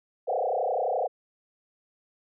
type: tone with frequency modulation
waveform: sine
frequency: 624 Hz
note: D#5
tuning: 5 cents sharp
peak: -24 dBFS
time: 0.27-1.08 s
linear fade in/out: 20 ms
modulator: 31.7 Hz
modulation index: 4.8
effects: none